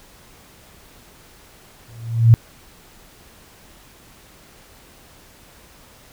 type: tone with exponential growth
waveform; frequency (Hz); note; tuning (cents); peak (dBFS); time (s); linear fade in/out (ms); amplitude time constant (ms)
sine; 115.1; A#2; -22; -3; 1.88-2.34; 0; 98
effects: pink hiss -48 dBFS RMS until 6.12 s